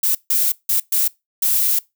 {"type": "noise bursts at uneven times", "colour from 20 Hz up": "violet", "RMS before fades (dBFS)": -17, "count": 5, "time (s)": [[0.03, 0.15], [0.3, 0.52], [0.69, 0.8], [0.92, 1.08], [1.42, 1.79]], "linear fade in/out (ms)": 5, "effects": ["noise-tail reverb RT60 0.2 s tail -22 dB re dry"]}